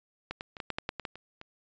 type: clicks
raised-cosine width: 0.3 ms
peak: -19 / -21 / -27 / -20 / -16 / -15 / -15 / -20 / -19 / -29 / -28 dBFS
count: 11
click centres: 0.31 / 0.409 / 0.568 / 0.602 / 0.703 / 0.785 / 0.891 / 0.997 / 1.052 / 1.156 / 1.414 s
effects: resampled to 16000 Hz